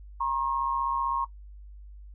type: tone pair together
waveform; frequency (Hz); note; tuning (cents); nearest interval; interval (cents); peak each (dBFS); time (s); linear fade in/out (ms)
sine; 944 / 1079.7; A#5 / C#6; +22 / -46; major second; 232; -28 / -28; 0.2-1.25; 10
effects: noise-tail reverb RT60 0.1 s tail -17 dB re dry + added 50 Hz sine -43 dBFS peak until 2.14 s